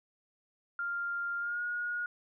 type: tone with pitch glide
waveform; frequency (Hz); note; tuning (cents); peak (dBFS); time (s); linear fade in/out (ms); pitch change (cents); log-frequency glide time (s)
sine; 1396.9 to 1441.2; F6 to F#6; 0 to -46; -32; 0.79-2.06; 2; +54; 1.39-1.62
effects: none